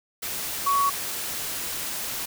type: tone in noise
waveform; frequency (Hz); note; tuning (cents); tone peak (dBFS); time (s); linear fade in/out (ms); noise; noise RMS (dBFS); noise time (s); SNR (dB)
sine; 1120; C#6; +18; -19; 0.66-0.9; 10; white; -31; 0.22-2.26; +9
effects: none